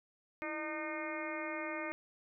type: harmonic tone with a mistuned harmonic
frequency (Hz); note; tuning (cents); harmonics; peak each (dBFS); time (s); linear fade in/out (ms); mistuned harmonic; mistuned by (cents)
305.3; D#4; -33; 1 / 2 / 3 / 4 / 5 / 6 / 7 / 8; -43 / -43 / -48 / -46 / -49 / -48 / -44 / -49; 0.42-1.92; 0; 1; +110
effects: none